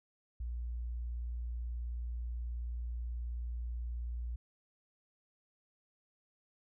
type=tone; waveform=sine; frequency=59.3 Hz; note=A#1; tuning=30 cents sharp; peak=-36 dBFS; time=0.4-4.36 s; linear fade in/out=5 ms; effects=none